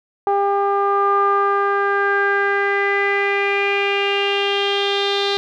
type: tone with low-pass filter sweep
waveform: sawtooth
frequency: 400.1 Hz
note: G4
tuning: 35 cents sharp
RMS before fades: -18 dBFS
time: 0.27-5.37 s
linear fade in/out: 0 ms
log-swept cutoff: 930 to 3900 Hz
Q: 5.6
effects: none